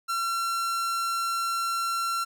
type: tone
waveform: 45% pulse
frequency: 1360 Hz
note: F6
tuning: 46 cents flat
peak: -26 dBFS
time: 0.08-2.25 s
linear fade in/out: 20 ms
effects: none